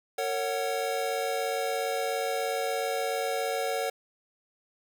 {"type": "chord", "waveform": "square", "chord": "F# major", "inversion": "first", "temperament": "equal with one note detuned", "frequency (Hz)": [457.4, 554.4, 740], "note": ["A#4", "C#5", "F#5"], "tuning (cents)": [-33, 0, 0], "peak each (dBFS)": -33, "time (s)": [0.18, 3.9], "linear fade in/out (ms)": 5, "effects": []}